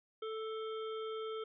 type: harmonic tone with a mistuned harmonic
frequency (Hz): 440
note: A4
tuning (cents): 0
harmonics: 1 / 3 / 5 / 7 / 8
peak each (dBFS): -39 / -46 / -59 / -52 / -61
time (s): 0.22-1.44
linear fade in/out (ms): 5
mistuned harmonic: 7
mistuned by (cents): +50
effects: none